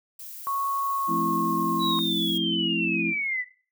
violet noise, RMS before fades -40 dBFS, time 0.19-2.38 s, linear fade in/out 5 ms
sine tone with pitch glide, 1104 to 1070.7 Hz, C#6 to C6, -7 to +40 cents, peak -25 dBFS, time 0.47-1.99 s, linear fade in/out 0 ms, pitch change -53 cents, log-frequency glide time 0.84-1.86 s
sine chord, F major seventh, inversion none, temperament equal, 174.61 / 220 / 261.6 / 329.6 Hz, F3 / A3 / C4 / E4, 0 / 0 / 0 / 0 cents, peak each -31 / -32 / -33 / -29 dBFS, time 1.07-3.14 s, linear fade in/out 50 ms
sine linear sweep, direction down, 3951 to 1946 Hz, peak -25 dBFS, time 1.79-3.45 s, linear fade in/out 50 ms
effects noise-tail reverb RT60 0.4 s tail -17 dB re dry

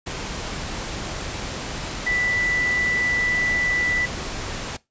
sine tone in noise, 1975.5 Hz, B6, in tune, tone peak -20 dBFS, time 2.06-4.06 s, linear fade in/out 10 ms, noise pink, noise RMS -30 dBFS, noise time 0.06-4.77 s, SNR +7 dB, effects noise-tail reverb RT60 0.2 s tail -20 dB re dry + resampled to 16000 Hz

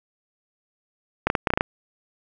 clicks, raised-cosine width 0.5 ms, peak -4 dBFS, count 8, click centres 1.27 / 1.301 / 1.352 / 1.472 / 1.504 / 1.537 / 1.575 / 1.609 s, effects none

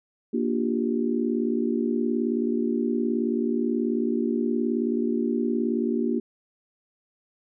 sine chord, G minor seventh, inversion first, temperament just, 235.2 / 294 / 352.8 / 392 Hz, Bb3 / D4 / F4 / G4, +16 / +2 / +18 / 0 cents, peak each -25 / -29 / -29 / -30 dBFS, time 0.33-6.2 s, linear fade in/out 10 ms, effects none

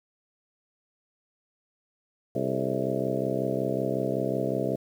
harmonic tone with a mistuned harmonic, 65.41 Hz, C2, in tune, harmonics 2 / 3 / 4 / 5 / 6 / 7 / 8 / 9 / 10, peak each -34 / -34 / -34 / -34 / -34 / -34 / -34 / -34 / -34 dBFS, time 2.35-4.76 s, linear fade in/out 5 ms, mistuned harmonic 7, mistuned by -90 cents, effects 9-bit

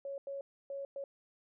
sine tone bursts at uneven times, 554.4 Hz, C#5, in tune, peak -38 dBFS, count 4, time 0.05-0.18 / 0.27-0.41 / 0.7-0.85 / 0.96-1.04 s, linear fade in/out 2 ms, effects none

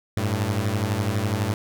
sawtooth beating tone pair, 98 / 110 Hz, G2 / A2, 0 / 0 cents, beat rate 12 Hz, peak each -21 dBFS, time 0.17-1.54 s, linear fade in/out 0 ms, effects none

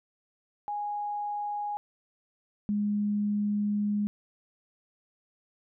sine tone pair in turn, 827 / 206.8 Hz, G#5 / G#3, -8 / -7 cents, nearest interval 2 octaves, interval 2399 cents, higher first, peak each -30 / -25 dBFS, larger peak second, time 0.68-1.77 / 2.69-4.07 s, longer second, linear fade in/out 0 ms, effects none

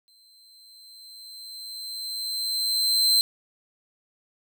40% pulse tone with exponential growth, 4102 Hz, C8, 35 cents flat, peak -15 dBFS, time 0.08-3.21 s, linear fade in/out 0 ms, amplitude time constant 680 ms, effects none

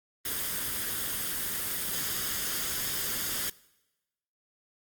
white noise with comb filter, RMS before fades -32 dBFS, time 0.25-3.5 s, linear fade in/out 5 ms, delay 0.6 ms, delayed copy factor +0.5, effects noise-tail reverb RT60 1.0 s tail -22 dB re dry + Opus 32 kbps

